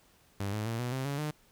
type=tone with pitch steps; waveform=sawtooth; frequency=99.8 / 106.96 / 114.64 / 122.87 / 131.69 / 141.14 / 151.27 Hz; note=G2 / A2 / A#2 / B2 / C3 / C#3 / D#3; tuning=+32 / -49 / -28 / -8 / +12 / +32 / -48 cents; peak=-28 dBFS; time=0.4-1.31 s; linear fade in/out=5 ms; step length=130 ms; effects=pink hiss -64 dBFS RMS until 1.51 s